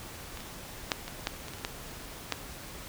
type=clicks; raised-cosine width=0.2 ms; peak=-24 / -26 / -8 / -20 / -11 / -23 / -24 / -29 / -13 / -10 dBFS; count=10; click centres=0.373 / 0.405 / 0.918 / 1.08 / 1.271 / 1.483 / 1.536 / 1.585 / 1.649 / 2.323 s; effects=pink hiss -44 dBFS RMS until 2.88 s